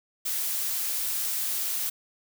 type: noise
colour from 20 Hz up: blue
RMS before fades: -29 dBFS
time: 0.25-1.9 s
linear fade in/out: 10 ms
effects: none